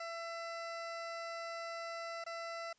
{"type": "tone with dropouts", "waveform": "20% pulse", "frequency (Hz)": 670, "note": "E5", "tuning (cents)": 28, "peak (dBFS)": -36, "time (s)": [0, 2.73], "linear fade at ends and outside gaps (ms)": 5, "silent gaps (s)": [2.241, 2.263], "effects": ["white hiss -73 dBFS RMS until 2.78 s", "resampled to 16000 Hz"]}